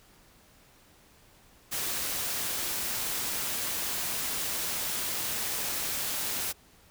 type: noise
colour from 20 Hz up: white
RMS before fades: -32 dBFS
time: 1.71-6.53 s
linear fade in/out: 20 ms
effects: pink hiss -59 dBFS RMS until 6.9 s